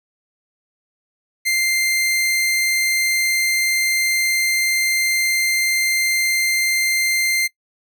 sawtooth tone, 2093 Hz, C7, in tune, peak -13 dBFS, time 1.45-7.48 s, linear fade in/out 20 ms, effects noise-tail reverb RT60 0.1 s tail -21 dB re dry

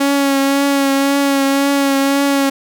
sawtooth tone with vibrato, 277.2 Hz, C#4, in tune, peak -8 dBFS, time 0-2.5 s, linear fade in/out 10 ms, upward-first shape triangle, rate 1.9 Hz, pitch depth 27 cents each way, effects none

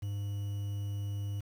triangle tone with quantisation, 101.2 Hz, G#2, 44 cents flat, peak -31 dBFS, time 0.02-1.41 s, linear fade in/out 10 ms, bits 9, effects none

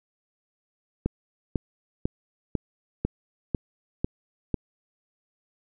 click train, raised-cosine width 3 ms, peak -11 dBFS, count 8, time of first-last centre 1.06-4.543 s, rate 2.01 Hz, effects none

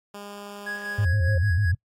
10% pulse tone, 203.4 Hz, G#3, 36 cents flat, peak -29 dBFS, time 0.14-1.05 s, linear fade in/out 5 ms
sine tone with exponential growth, 536 Hz, C5, 42 cents sharp, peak -28 dBFS, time 0.59-1.38 s, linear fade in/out 5 ms, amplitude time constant 170 ms
triangle tone with tremolo, 1661.2 Hz, G#6, in tune, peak -26 dBFS, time 0.66-1.72 s, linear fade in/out 10 ms, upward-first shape sine, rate 5.1 Hz, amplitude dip 60%
sine tone with vibrato, 93.8 Hz, F#2, 24 cents sharp, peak -19 dBFS, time 0.98-1.75 s, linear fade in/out 10 ms, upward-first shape square, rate 6.7 Hz, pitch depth 180 cents each way
effects noise-tail reverb RT60 0.1 s tail -25 dB re dry + AAC 64 kbps

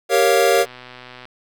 square chord, G half-diminished seventh, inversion none, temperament equal, 392 / 466.2 / 554.4 / 698.5 Hz, G4 / Bb4 / Db5 / F5, 0 / 0 / 0 / 0 cents, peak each -20 / -18 / -19 / -20 dBFS, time 0.09-0.66 s, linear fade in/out 50 ms
click train, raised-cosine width 0.3 ms, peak -22 dBFS, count 89, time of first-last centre 0.55-1.254 s, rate 125 Hz
effects none

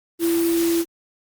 sine tone in noise, 336 Hz, E4, 33 cents sharp, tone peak -17 dBFS, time 0.19-0.85 s, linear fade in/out 50 ms, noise white, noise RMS -29 dBFS, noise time 0.19-0.85 s, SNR +9 dB, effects Opus 32 kbps

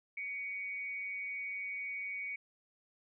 sine tone with amplitude modulation, 2244 Hz, C#7, 21 cents sharp, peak -35 dBFS, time 0.17-2.36 s, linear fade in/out 5 ms, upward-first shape sine, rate 198 Hz, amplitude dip 50%, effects none

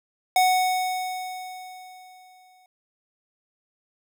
square tone with exponential decay, 740 Hz, F#5, in tune, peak -16 dBFS, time 0.36-2.66 s, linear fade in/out 2 ms, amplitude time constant 500 ms, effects none

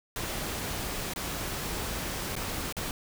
pink noise with dropouts, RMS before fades -34 dBFS, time 0.16-2.91 s, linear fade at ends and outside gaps 1 ms, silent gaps 1.136-1.16 / 2.354-2.364 / 2.725-2.767 s, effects none

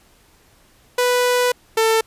sawtooth tone pair in turn, 493.9 / 446.4 Hz, B4 / A4, 0 / +25 cents, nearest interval major second, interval 175 cents, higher first, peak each -11 / -10 dBFS, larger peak second, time 0.98-1.52 / 1.77-2.01 s, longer first, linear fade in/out 5 ms, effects pink hiss -54 dBFS RMS until 2.06 s + resampled to 32000 Hz

